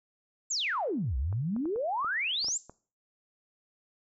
sine exponential two-way sweep, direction down then up, 7720 to 59.1 to 7720 Hz, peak -28 dBFS, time 0.5-2.58 s, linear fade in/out 10 ms, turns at 1.17 s
clicks, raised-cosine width 1 ms, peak -32 dBFS, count 8, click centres 1.327 / 1.564 / 1.656 / 1.76 / 2.046 / 2.445 / 2.485 / 2.696 s
effects noise-tail reverb RT60 0.4 s tail -19 dB re dry

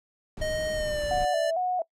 brown noise, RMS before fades -36 dBFS, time 0.37-1.25 s, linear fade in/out 2 ms
square tone with pitch glide, 622.3 to 587.7 Hz, D#5 to D5, 0 to +1 cents, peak -28 dBFS, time 0.41-1.51 s, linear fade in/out 10 ms, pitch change -99 cents, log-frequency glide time 0.73-1.05 s
sine tone with vibrato, 692 Hz, F5, 16 cents flat, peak -24 dBFS, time 1.11-1.82 s, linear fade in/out 2 ms, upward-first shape square, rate 2.2 Hz, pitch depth 93 cents each way
effects noise-tail reverb RT60 0.1 s tail -23 dB re dry + low-pass 10000 Hz 12 dB/octave

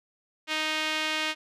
sawtooth tone with band-pass filter, 311.1 Hz, D#4, in tune, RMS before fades -29 dBFS, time 0.47-1.35 s, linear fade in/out 50 ms, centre 2800 Hz, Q 1.5, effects none

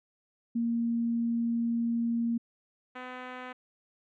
sine / 5% pulse tone pair in turn, 233.1 / 252.8 Hz, A#3 / B3, 0 / +41 cents, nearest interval minor second, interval 141 cents, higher second, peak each -26 dBFS, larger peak neither, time 0.55-2.38 / 2.95-3.53 s, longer first, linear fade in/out 10 ms, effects low-pass 2000 Hz 12 dB/octave

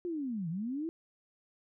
sine linear two-way sweep, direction down then up, 361.3 to 155.56 to 338.5 Hz, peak -33 dBFS, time 0.05-0.89 s, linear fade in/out 0 ms, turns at 0.49 s, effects none

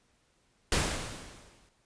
pink noise with exponential decay, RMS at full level -25 dBFS, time 0.72-1.69 s, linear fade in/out 2 ms, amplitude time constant 210 ms, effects pink hiss -70 dBFS RMS until 1.85 s + resampled to 22050 Hz

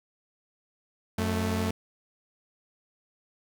sawtooth tone pair together, 90.54 / 220 Hz, F#2 / A3, -37 / 0 cents, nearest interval octave + minor third, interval 1537 cents, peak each -25 dBFS, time 1.18-1.71 s, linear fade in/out 5 ms, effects none

